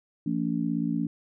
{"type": "harmonic tone", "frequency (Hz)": 56.9, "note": "A#1", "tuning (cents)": -41, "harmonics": [3, 4, 5], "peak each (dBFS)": [-30, -29, -29], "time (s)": [0.26, 1.07], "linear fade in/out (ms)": 5, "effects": []}